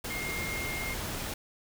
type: tone in noise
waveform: sine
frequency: 2129 Hz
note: C7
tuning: 30 cents sharp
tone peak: -35 dBFS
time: 0.1-0.94 s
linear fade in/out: 5 ms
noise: pink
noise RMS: -36 dBFS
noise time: 0.04-1.34 s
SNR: -2 dB
effects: none